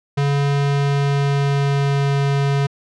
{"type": "tone with pitch glide", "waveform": "square", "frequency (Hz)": [141.5, 140.04], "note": ["C#3", "C#3"], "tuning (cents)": [36, 18], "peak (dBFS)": -16, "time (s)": [0.17, 2.67], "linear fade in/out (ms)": 10, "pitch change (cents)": -18, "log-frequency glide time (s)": [0.49, 2.17], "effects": ["low-pass 5000 Hz 12 dB/octave"]}